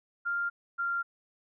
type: tone pair in turn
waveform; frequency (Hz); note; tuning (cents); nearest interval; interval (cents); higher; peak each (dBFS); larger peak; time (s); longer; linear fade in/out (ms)
sine; 1396.9 / 1388.1; F6 / F6; 0 / -11; unison; 11; first; -28; neither; 0.25-0.5 / 0.78-1.03; neither; 20
effects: none